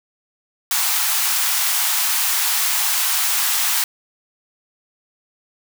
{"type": "high-pass noise", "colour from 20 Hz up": "white", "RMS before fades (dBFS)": -19, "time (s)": [0.71, 3.84], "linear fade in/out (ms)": 2, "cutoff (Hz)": 740, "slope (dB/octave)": 48, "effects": []}